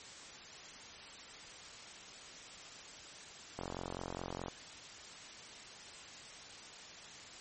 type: click train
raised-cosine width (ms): 1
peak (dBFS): -26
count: 41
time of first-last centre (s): 3.59-4.483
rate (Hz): 44.8
effects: white hiss -51 dBFS RMS until 7.4 s + MP3 32 kbps